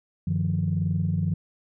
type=tone cluster; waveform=sine; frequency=96.2 / 152.5 / 174.3 Hz; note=G2 / D#3 / F3; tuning=-32 / -34 / -3 cents; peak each=-26 dBFS; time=0.27-1.34 s; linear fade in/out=5 ms; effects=tanh soft clip ceiling -14 dBFS